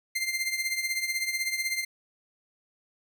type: tone with tremolo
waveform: sawtooth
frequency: 2093 Hz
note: C7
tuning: in tune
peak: -21 dBFS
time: 0.15-1.85 s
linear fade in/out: 10 ms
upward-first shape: triangle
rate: 16 Hz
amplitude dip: 75%
effects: none